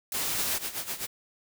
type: noise with exponential decay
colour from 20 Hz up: blue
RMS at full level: -29 dBFS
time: 0.12-0.2 s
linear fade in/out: 2 ms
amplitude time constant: 16 ms
type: noise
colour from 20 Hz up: white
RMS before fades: -30 dBFS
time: 0.13-0.59 s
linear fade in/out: 20 ms
type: noise with tremolo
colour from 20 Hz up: white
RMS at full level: -32 dBFS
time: 0.37-1.07 s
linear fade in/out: 20 ms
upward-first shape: sine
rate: 7.8 Hz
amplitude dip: 75%
effects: none